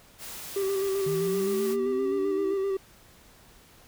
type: noise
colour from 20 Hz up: white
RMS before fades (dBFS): -40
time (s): 0.18-1.77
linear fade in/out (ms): 50
type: tone with vibrato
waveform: triangle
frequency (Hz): 390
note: G4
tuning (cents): -9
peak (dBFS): -23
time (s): 0.56-2.77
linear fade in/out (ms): 5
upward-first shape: square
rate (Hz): 7.7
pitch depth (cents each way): 25
type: linear sweep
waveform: sine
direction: up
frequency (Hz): 150.4 to 329.6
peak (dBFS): -31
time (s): 1.06-2.54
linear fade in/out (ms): 5
effects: pink hiss -55 dBFS RMS until 3.87 s